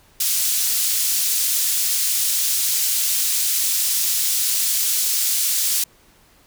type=high-pass noise; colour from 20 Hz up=pink; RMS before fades=-20 dBFS; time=0.2-5.84 s; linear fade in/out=5 ms; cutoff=5600 Hz; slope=12 dB/octave; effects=pink hiss -54 dBFS RMS until 6.46 s